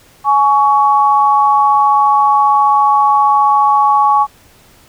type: tone pair together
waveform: sine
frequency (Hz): 840 / 1121.3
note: G#5 / C#6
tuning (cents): +19 / +20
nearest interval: perfect fourth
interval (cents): 501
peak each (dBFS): -10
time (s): 0.24-4.27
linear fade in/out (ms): 50
effects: pink hiss -46 dBFS RMS until 4.88 s